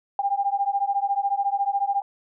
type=beating tone pair; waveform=sine; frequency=792 / 806 Hz; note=G5 / G5; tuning=+18 / +48 cents; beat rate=14 Hz; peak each=-24 dBFS; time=0.19-2.02 s; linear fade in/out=2 ms; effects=none